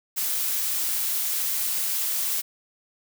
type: noise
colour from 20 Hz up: blue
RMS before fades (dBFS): -26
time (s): 0.16-2.42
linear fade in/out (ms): 20
effects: none